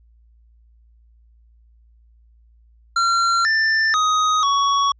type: tone with pitch steps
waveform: square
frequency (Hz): 1370 / 1777 / 1254 / 1120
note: F6 / A6 / D#6 / C#6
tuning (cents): -34 / +17 / +13 / +18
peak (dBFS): -16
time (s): 2.96-4.92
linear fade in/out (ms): 5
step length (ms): 490
effects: added 57 Hz sine -50 dBFS peak until 4.99 s + resampled to 16000 Hz